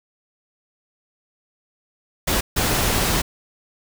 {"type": "noise bursts at uneven times", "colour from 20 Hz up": "pink", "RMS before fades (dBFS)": -20, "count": 2, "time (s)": [[2.27, 2.41], [2.56, 3.22]], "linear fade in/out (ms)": 10, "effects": []}